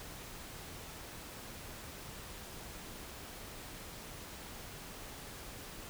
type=silence; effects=pink hiss -48 dBFS RMS until 5.89 s